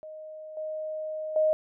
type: tone with level steps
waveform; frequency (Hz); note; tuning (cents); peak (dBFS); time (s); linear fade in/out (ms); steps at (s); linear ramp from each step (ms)
sine; 622.3; D#5; 0; -39 / -31 / -20; 0.03-1.53; 0; 0.57 / 1.36; 2
effects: none